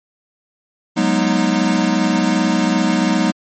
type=chord; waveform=square; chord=G# minor seventh; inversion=third; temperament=equal with one note detuned; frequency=185 / 207.7 / 242.7 / 311.1 Hz; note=F#3 / G#3 / B3 / D#4; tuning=0 / 0 / -30 / 0 cents; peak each=-20 dBFS; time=0.96-3.32 s; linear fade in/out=20 ms; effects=MP3 32 kbps